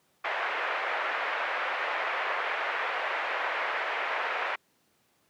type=band-pass noise; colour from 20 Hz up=white; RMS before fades=-31 dBFS; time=0.24-4.56 s; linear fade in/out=10 ms; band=510 to 2200 Hz; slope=24 dB/octave; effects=pink hiss -69 dBFS RMS until 5.29 s + high-pass 150 Hz 12 dB/octave